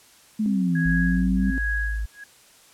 sine linear two-way sweep, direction down then up, 220 to 163.8 to 195.5 Hz, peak -20 dBFS, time 0.39-1.51 s, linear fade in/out 10 ms, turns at 0.77 s
sine tone with pitch glide, 261.6 to 263.9 Hz, C4 to C4, 0 to +15 cents, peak -26 dBFS, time 0.46-1.58 s, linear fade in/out 0 ms, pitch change +15 cents, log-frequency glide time 0.9-1.3 s
sine tone with tremolo, 1658 Hz, G#6, 3 cents flat, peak -24 dBFS, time 0.75-2.24 s, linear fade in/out 5 ms, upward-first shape sine, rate 1.3 Hz, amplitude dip 100%
sine tone, 53.8 Hz, A1, 38 cents flat, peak -24 dBFS, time 0.85-2.06 s, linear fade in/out 10 ms
effects white hiss -53 dBFS RMS until 2.73 s + low-pass 11000 Hz 12 dB/octave

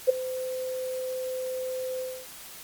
sine tone with ADSR envelope, 513 Hz, C5, 34 cents flat, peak -12 dBFS, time 0.07-2.27 s, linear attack 25 ms, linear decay 11 ms, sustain -17 dB, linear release 270 ms, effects white hiss -44 dBFS RMS until 2.63 s + MP3 96 kbps

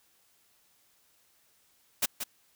white noise with echo, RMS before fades -26 dBFS, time 2.02-2.06 s, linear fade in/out 10 ms, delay 180 ms, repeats 1, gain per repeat -8 dB, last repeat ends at 2.24 s, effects white hiss -67 dBFS RMS until 2.55 s

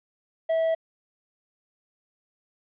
triangle tone, 651 Hz, E5, 22 cents flat, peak -19 dBFS, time 0.49-0.75 s, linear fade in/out 10 ms, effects resampled to 8000 Hz + 10-bit

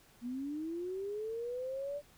sine linear sweep, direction up, 233.5 to 587.3 Hz, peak -36 dBFS, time 0.21-2.02 s, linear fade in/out 50 ms, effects pink hiss -63 dBFS RMS until 2.17 s

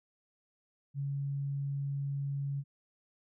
sine tone, 140 Hz, C#3, 18 cents sharp, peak -32 dBFS, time 0.94-2.64 s, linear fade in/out 50 ms, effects none

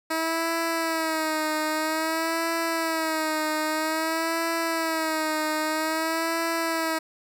10% pulse tone with vibrato, 320 Hz, D#4, 49 cents sharp, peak -16 dBFS, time 0.1-6.99 s, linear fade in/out 10 ms, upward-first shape sine, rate 0.51 Hz, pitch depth 61 cents each way, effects none

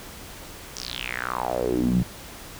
sawtooth tone with band-pass filter sweep, 61.74 Hz, B1, in tune, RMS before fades -26 dBFS, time 0.76-2.03 s, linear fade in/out 0 ms, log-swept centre 6000 to 150 Hz, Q 5.7, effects pink hiss -41 dBFS RMS until 2.59 s

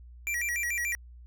square tone with vibrato, 2124 Hz, C7, 25 cents sharp, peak -29 dBFS, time 0.27-0.95 s, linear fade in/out 0 ms, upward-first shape square, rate 6.9 Hz, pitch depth 180 cents each way, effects added 60 Hz sine -46 dBFS peak until 1.26 s

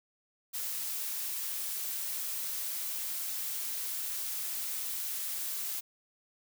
blue noise, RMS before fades -36 dBFS, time 0.53-5.81 s, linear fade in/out 20 ms, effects none

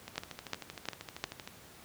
two click trains, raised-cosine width 0.2 ms, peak -15 / -24 dBFS, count 4 / 19, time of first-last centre 0.18-1.24 / 0.08-1.475 s, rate 2.83 / 12.9 Hz, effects pink hiss -54 dBFS RMS until 1.84 s + high-pass 80 Hz 12 dB/octave

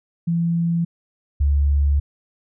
sine tone pair in turn, 168.7 / 71.34 Hz, E3 / D2, +40 / -50 cents, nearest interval octave + minor third, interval 1490 cents, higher first, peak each -17 / -14 dBFS, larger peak second, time 0.27-0.85 / 1.4-2 s, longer second, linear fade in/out 10 ms, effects none

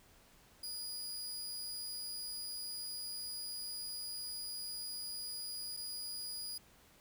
sawtooth tone with dropouts, 4899 Hz, D#8, 28 cents flat, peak -38 dBFS, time 0.63-6.58 s, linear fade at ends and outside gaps 5 ms, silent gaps 5.767-5.771 s, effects pink hiss -64 dBFS RMS until 7 s

